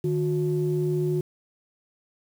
sine tone pair together, 152.4 / 362.5 Hz, D#3 / F#4, -36 / -35 cents, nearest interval octave + minor third, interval 1501 cents, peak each -24 dBFS, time 0.04-1.21 s, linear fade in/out 5 ms, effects tanh soft clip ceiling -15 dBFS + 8-bit

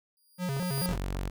10% pulse tone with exponential growth, 4820 Hz, D8, 44 cents sharp, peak -23 dBFS, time 0.17-0.86 s, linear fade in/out 1 ms, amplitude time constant 150 ms
square tone with vibrato, 157.3 Hz, D#3, 19 cents sharp, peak -30 dBFS, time 0.38-0.98 s, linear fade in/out 50 ms, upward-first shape square, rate 4.6 Hz, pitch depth 240 cents each way
clicks, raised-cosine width 1 ms, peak -27 dBFS, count 8, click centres 0.567 / 0.626 / 0.779 / 0.819 / 0.859 / 0.902 / 0.949 / 1.154 s
sawtooth tone, 46.7 Hz, F#1, 17 cents sharp, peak -27 dBFS, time 0.88-1.3 s, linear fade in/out 10 ms
effects none

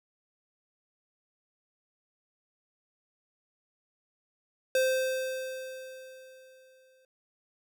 square tone with exponential decay, 520 Hz, C5, 11 cents flat, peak -23 dBFS, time 4.75-7.05 s, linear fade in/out 2 ms, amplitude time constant 500 ms, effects none

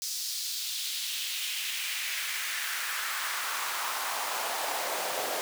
pink noise with high-pass filter sweep, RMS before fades -33 dBFS, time 0.02-5.41 s, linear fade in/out 0 ms, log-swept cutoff 5200 to 530 Hz, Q 2, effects none

